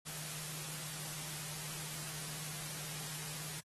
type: tone in noise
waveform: sine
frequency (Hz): 153.8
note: D#3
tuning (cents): -20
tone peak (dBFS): -50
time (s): 0.05-3.61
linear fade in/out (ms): 20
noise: white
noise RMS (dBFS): -44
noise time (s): 0.05-3.61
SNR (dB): -9
effects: AAC 32 kbps